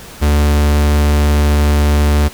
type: tone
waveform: 45% pulse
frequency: 73.6 Hz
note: D2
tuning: 4 cents sharp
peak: -9 dBFS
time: 0.21-2.29 s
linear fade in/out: 20 ms
effects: pink hiss -34 dBFS RMS until 2.33 s